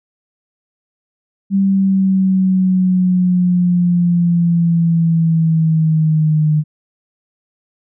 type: linear sweep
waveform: sine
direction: down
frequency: 196 to 151.9 Hz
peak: -10 dBFS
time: 1.5-6.64 s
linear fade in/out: 50 ms
effects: none